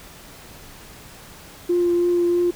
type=tone with vibrato; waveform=sine; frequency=349.2 Hz; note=F4; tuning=in tune; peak=-15 dBFS; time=1.69-2.51 s; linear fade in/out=10 ms; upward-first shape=triangle; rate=3.1 Hz; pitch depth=14 cents each way; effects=tanh soft clip ceiling -11 dBFS + pink hiss -43 dBFS RMS until 2.55 s